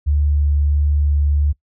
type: tone with vibrato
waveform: sine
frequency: 72.9 Hz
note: D2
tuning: 12 cents flat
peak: -13 dBFS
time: 0.06-1.53 s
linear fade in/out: 20 ms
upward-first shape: sine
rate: 1.5 Hz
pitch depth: 8 cents each way
effects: noise-tail reverb RT60 0.1 s tail -21 dB re dry